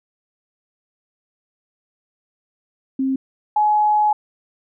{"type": "tone pair in turn", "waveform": "sine", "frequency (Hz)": [266, 844.5], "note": ["C4", "G#5"], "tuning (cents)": [29, 29], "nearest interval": "octave + minor sixth", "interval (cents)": 2000, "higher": "second", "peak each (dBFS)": [-17, -13], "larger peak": "second", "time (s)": [[2.99, 3.16], [3.56, 4.13]], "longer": "second", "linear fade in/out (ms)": 5, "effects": []}